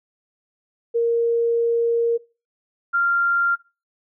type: tone pair in turn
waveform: sine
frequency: 466.2 / 1389 Hz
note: A#4 / F6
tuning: 0 / -10 cents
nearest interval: octave + perfect fifth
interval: 1890 cents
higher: second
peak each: -16 dBFS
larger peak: neither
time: 0.94-2.18 / 2.93-3.56 s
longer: first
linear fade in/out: 20 ms
effects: noise-tail reverb RT60 0.3 s tail -21 dB re dry